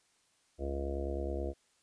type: harmonic tone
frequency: 69.4 Hz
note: C#2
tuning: 3 cents sharp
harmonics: 1 / 3 / 4 / 5 / 6 / 7 / 8 / 9 / 10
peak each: -36 / -47 / -47 / -40 / -47 / -42 / -52 / -43 / -50 dBFS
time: 0.58-1.54 s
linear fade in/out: 50 ms
effects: white hiss -71 dBFS RMS until 1.82 s + resampled to 22050 Hz